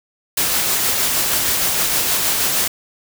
white noise with tremolo, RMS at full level -17 dBFS, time 0.37-2.68 s, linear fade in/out 5 ms, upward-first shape sine, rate 6.4 Hz, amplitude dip 25%, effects none

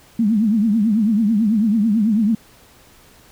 sine tone with vibrato, 216 Hz, A3, 32 cents flat, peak -13 dBFS, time 0.19-2.35 s, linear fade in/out 5 ms, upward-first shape triangle, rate 9.1 Hz, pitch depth 170 cents each way, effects pink hiss -49 dBFS RMS until 3.31 s

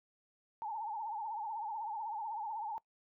sine tone with vibrato, 870 Hz, A5, 20 cents flat, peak -37 dBFS, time 0.62-2.78 s, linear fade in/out 0 ms, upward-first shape triangle, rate 16 Hz, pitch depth 130 cents each way, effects noise-tail reverb RT60 0.1 s tail -22 dB re dry

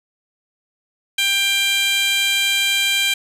15% pulse tone with high-pass filter, 792 Hz, G5, 18 cents sharp, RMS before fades -18 dBFS, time 1.18-3.14 s, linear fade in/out 5 ms, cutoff 2800 Hz, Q 1.8, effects resampled to 32000 Hz + 7-bit

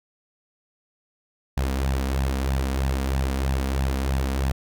sawtooth tone with flanger, 66.8 Hz, C2, 36 cents sharp, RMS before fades -24 dBFS, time 1.57-4.52 s, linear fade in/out 5 ms, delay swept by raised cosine 1.1 to 4.3 ms, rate 3.1 Hz, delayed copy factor +0.55, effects none

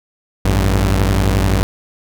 sawtooth tone pair together, 53.83 / 96.2 Hz, A1 / G2, -37 / -32 cents, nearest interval minor seventh, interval 1005 cents, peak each -11 dBFS, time 0.45-1.63 s, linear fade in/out 0 ms, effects none

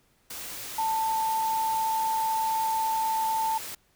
sine tone in noise, 888 Hz, A5, 16 cents sharp, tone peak -24 dBFS, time 0.78-3.58 s, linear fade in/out 5 ms, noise white, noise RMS -38 dBFS, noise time 0.3-3.75 s, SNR +11 dB, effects pink hiss -66 dBFS RMS until 3.95 s

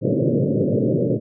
pink band-pass noise, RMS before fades -19 dBFS, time 0.01-1.2 s, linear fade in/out 50 ms, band 110 to 580 Hz, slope 96 dB/octave, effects none

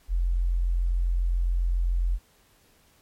sine tone, 43.65 Hz, F1, in tune, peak -21 dBFS, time 0.08-2.19 s, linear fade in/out 50 ms, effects pink hiss -61 dBFS RMS until 3.01 s + MP3 64 kbps

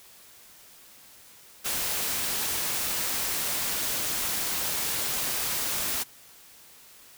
white noise, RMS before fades -29 dBFS, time 1.64-6.04 s, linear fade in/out 20 ms, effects white hiss -52 dBFS RMS until 7.17 s

